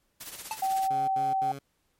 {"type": "noise with tremolo", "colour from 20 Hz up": "white", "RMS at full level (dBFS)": -39, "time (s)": [0.2, 0.88], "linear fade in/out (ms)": 10, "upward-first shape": "sine", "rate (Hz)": 16, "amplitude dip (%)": 60}
{"type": "tone with exponential decay", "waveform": "square", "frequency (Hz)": 878, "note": "A5", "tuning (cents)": -4, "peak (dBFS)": -28, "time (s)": [0.51, 0.63], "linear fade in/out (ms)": 1, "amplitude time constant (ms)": 24}
{"type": "tone", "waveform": "sine", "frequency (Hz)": 769, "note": "G5", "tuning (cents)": -33, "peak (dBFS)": -24, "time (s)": [0.62, 1.52], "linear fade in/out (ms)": 5}
{"type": "tone bursts", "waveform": "15% pulse", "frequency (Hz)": 138.59, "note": "C#3", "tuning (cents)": 0, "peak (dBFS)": -32, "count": 3, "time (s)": [0.9, 1.592], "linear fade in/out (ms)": 10, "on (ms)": 180, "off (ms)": 76}
{"effects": ["pink hiss -73 dBFS RMS until 1.99 s", "MP3 64 kbps"]}